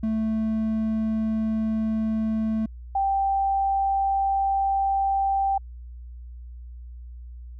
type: tone pair in turn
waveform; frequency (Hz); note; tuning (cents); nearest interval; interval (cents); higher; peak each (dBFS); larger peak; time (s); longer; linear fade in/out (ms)
triangle / sine; 220 / 784; A3 / G5; 0 / 0; octave + minor seventh; 2200; second; -20; neither; 0.03-2.66 / 2.95-5.58; neither; 5
effects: added 60 Hz sine -37 dBFS peak until 7.59 s